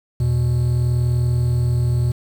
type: tone pair together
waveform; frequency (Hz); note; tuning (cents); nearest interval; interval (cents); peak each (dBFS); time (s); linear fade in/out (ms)
triangle; 81.2 / 121.66; E2 / B2; -26 / -26; perfect fifth; 700; -21 / -14; 0.2-2.12; 5
effects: 7-bit

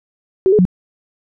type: tone with pitch steps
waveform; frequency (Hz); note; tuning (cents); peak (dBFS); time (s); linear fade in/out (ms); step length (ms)
sine; 378.6 / 424.1 / 181.5; F#4 / G#4 / F#3; +40 / +36 / -33; -8; 0.46-0.652; 0; 64
effects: none

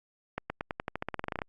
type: accelerating click train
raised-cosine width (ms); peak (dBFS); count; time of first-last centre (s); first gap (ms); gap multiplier
0.5; -17; 17; 0.38-1.418; 120; 0.91
effects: Opus 48 kbps

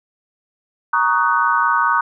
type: chord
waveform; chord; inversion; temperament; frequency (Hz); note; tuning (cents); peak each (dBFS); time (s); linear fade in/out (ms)
sine; D# minor seventh; second; just; 933.4 / 1120.1 / 1244.5 / 1493.4; A#5 / C#6 / D#6 / F#6; +2 / +18 / 0 / +16; -19; 0.93-2.01; 5
effects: none

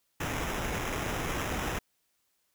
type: noise with sample-and-hold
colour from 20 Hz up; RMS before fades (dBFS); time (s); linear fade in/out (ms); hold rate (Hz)
pink; -33; 0.2-1.79; 5; 4410
effects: white hiss -75 dBFS RMS until 2.54 s

